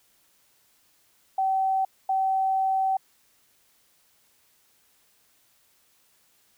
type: tone bursts at uneven times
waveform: sine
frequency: 767 Hz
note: G5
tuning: 38 cents flat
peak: -21 dBFS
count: 2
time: 1.38-1.85 / 2.09-2.97 s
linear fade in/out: 5 ms
effects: white hiss -64 dBFS RMS until 6.57 s